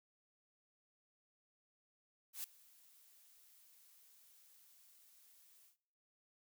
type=noise with ADSR envelope; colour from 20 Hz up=blue; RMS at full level=-42 dBFS; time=2.33-5.77 s; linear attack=110 ms; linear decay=3 ms; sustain=-24 dB; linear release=120 ms; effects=noise-tail reverb RT60 0.9 s tail -24 dB re dry